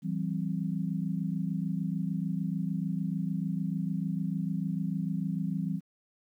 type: chord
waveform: sine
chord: C major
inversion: first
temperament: equal with one note detuned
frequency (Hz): 164.81 / 191.52 / 261.6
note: E3 / G3 / C4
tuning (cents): 0 / -40 / 0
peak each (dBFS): -32 / -32 / -38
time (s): 0.02-5.81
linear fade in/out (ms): 50
effects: 11-bit